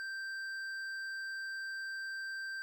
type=tone with hard clipping; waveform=triangle; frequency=1568 Hz; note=G6; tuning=in tune; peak=-40 dBFS; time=0-2.62 s; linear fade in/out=0 ms; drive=11 dB; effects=none